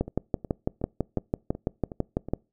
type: two click trains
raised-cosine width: 2 ms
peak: -11 / -23 dBFS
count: 15 / 7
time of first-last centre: 0.01-2.336 / 0.08-2.286 s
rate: 6.02 / 2.72 Hz
effects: noise-tail reverb RT60 0.3 s tail -26 dB re dry